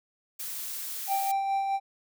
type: noise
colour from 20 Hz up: blue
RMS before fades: -36 dBFS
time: 0.39-1.32 s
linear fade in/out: 10 ms
type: tone with tremolo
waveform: triangle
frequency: 784 Hz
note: G5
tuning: in tune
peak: -22 dBFS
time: 1.07-1.8 s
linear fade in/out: 50 ms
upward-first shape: sine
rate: 4.7 Hz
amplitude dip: 35%
effects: none